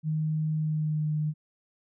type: tone with pitch glide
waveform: sine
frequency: 155.56 to 152.53 Hz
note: D#3 to D#3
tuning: 0 to -34 cents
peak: -25 dBFS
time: 0.03-1.34 s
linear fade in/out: 50 ms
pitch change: -34 cents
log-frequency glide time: 0.55-1.09 s
effects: none